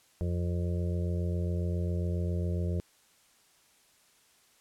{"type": "harmonic tone", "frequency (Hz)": 87.31, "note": "F2", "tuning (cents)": 0, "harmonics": [1, 2, 4, 5, 6, 7], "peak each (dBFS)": [-29, -35, -41, -43, -45, -46], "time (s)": [0.21, 2.8], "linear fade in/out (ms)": 0, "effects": ["white hiss -64 dBFS RMS until 4.6 s", "low-pass 11000 Hz 12 dB/octave"]}